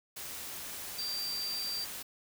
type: tone in noise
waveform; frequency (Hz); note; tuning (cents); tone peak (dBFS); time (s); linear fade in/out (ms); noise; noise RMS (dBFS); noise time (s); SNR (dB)
sine; 4699; D8; 0; -34; 0.98-1.85; 10; white; -42; 0.16-2.03; +5
effects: none